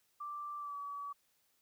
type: tone with pitch glide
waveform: sine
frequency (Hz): 1174.7 to 1141.3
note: D6 to D6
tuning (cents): 0 to -50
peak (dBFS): -40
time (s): 0.2-1.13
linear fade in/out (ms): 10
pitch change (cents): -50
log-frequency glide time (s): 0.58-0.77
effects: white hiss -75 dBFS RMS until 1.61 s